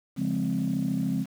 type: chord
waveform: sine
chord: Db major seventh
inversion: none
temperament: equal with one note detuned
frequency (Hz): 140.04 / 174.61 / 207.7 / 261.6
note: Db3 / F3 / Ab3 / C4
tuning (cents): +18 / 0 / 0 / 0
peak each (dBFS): -32 / -29 / -29 / -28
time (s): 0.16-1.26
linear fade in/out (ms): 50
effects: tanh soft clip ceiling -18 dBFS + 8-bit